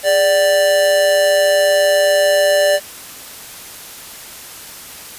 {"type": "tone with amplitude modulation", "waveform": "square", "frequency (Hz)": 587.3, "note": "D5", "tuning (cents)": 0, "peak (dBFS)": -9, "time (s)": [0.03, 2.8], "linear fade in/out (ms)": 50, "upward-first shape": "sine", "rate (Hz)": 174, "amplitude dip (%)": 50, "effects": ["white hiss -34 dBFS RMS until 5.18 s", "resampled to 32000 Hz"]}